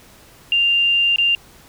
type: tone with dropouts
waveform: sine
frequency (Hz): 2791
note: F7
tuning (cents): -2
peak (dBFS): -13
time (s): 0.52-1.35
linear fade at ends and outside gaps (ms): 1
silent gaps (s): 1.16-1.184
effects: pink hiss -47 dBFS RMS until 1.68 s